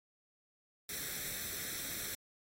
white noise with comb filter, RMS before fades -41 dBFS, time 0.89-2.15 s, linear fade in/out 2 ms, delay 0.52 ms, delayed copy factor +0.7, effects AAC 48 kbps

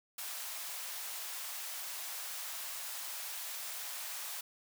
white high-pass noise, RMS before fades -42 dBFS, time 0.18-4.41 s, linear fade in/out 5 ms, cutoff 620 Hz, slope 24 dB/octave, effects none

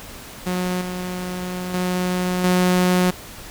sawtooth tone with level steps, 181.3 Hz, F#3, 35 cents flat, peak -17 / -22 / -16 / -11 dBFS, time 0.46-3.11 s, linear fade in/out 10 ms, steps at 0.81 / 1.74 / 2.44 s, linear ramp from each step 2 ms, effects pink hiss -38 dBFS RMS until 3.5 s

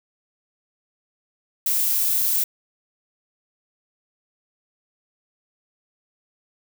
violet noise, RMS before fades -21 dBFS, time 1.66-2.44 s, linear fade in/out 5 ms, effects none

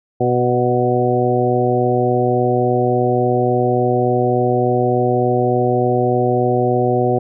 harmonic tone with a mistuned harmonic, 123.47 Hz, B2, in tune, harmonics 1 / 2 / 3 / 4 / 5 / 6, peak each -20 / -22 / -18 / -20 / -23 / -20 dBFS, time 0.2-7.19 s, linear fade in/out 10 ms, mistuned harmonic 5, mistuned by -19 cents, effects none

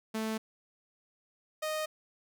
sawtooth tone pair in turn, 220 / 619.9 Hz, A3 / D#5, 0 / -7 cents, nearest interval octave + tritone, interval 1793 cents, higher second, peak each -28 dBFS, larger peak neither, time 0.14-0.38 / 1.62-1.86 s, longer neither, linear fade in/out 10 ms, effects none

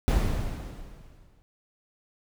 brown noise with exponential decay, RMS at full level -20 dBFS, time 0.08-1.42 s, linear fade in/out 0 ms, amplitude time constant 290 ms, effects none

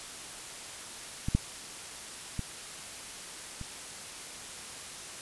clicks, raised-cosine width 5 ms, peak -18 / -11 / -20 / -27 dBFS, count 4, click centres 1.285 / 1.35 / 2.393 / 3.613 s, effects white hiss -43 dBFS RMS until 5.21 s + resampled to 24000 Hz

